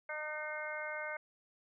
harmonic tone, 304.5 Hz, D#4, 37 cents flat, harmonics 2 / 3 / 4 / 5 / 6 / 7, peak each -43 / -48 / -49 / -43 / -52 / -43 dBFS, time 0.09-1.17 s, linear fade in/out 5 ms, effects none

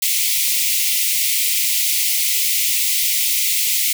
white high-pass noise, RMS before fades -18 dBFS, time 0.02-3.93 s, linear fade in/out 5 ms, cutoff 2000 Hz, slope 96 dB/octave, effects none

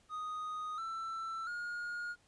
triangle tone with pitch steps, 1244.5 / 1333.8 / 1429.6 Hz, D#6 / E6 / F6, 0 / +20 / +40 cents, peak -36 dBFS, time 0.09-2.16 s, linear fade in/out 50 ms, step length 690 ms, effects pink hiss -69 dBFS RMS until 2.27 s + resampled to 22050 Hz

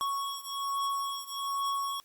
square beating tone pair, 1109 / 1110.2 Hz, C#6 / C#6, 0 / +2 cents, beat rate 1.2 Hz, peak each -34 / -36 dBFS, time 0.01-2 s, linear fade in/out 0 ms, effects white hiss -64 dBFS RMS until 2.04 s + Opus 48 kbps

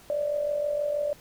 sine tone with amplitude modulation, 587.3 Hz, D5, in tune, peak -22 dBFS, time 0.1-1.13 s, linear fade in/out 0 ms, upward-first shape sine, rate 46.3 Hz, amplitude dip 60%, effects pink hiss -53 dBFS RMS until 1.2 s

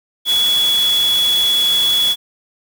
sine tone in noise, 3382 Hz, G#7, 31 cents sharp, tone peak -12 dBFS, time 0.25-2.16 s, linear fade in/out 50 ms, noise white, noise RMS -25 dBFS, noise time 0.25-2.16 s, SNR +10 dB, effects none

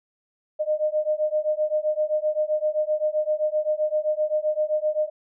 sine beating tone pair, 608 / 615.7 Hz, D#5 / D#5, -40 / -18 cents, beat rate 7.7 Hz, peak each -24 dBFS, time 0.59-5.1 s, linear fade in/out 20 ms, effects none

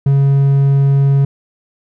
triangle tone, 138.59 Hz, C#3, in tune, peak -6 dBFS, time 0.06-1.25 s, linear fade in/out 5 ms, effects none

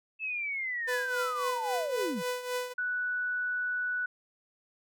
sine linear sweep, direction down, 2637 to 145 Hz, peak -31 dBFS, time 0.19-2.23 s, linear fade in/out 50 ms
sawtooth tone with tremolo, 497.4 Hz, B4, 12 cents sharp, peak -25 dBFS, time 0.87-2.74 s, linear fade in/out 20 ms, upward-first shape triangle, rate 3.7 Hz, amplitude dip 75%
sine tone, 1480 Hz, F#6, in tune, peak -29 dBFS, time 2.78-4.06 s, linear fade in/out 5 ms
effects none

